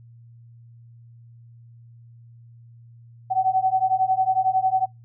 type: beating tone pair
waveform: sine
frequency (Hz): 750 / 761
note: F#5 / F#5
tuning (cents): +23 / +48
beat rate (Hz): 11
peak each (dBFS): -21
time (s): 3.3-4.86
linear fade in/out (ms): 20
effects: noise-tail reverb RT60 0.2 s tail -25 dB re dry + added 117 Hz sine -45 dBFS peak until 5.04 s